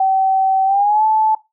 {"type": "tone with pitch glide", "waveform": "sine", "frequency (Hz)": [767, 870.9], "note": ["G5", "A5"], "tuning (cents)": [-38, -18], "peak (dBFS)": -11, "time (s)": [0, 1.35], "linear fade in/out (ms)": 5, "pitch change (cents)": 220, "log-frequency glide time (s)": [0.65, 1.04], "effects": ["noise-tail reverb RT60 0.2 s tail -17 dB re dry"]}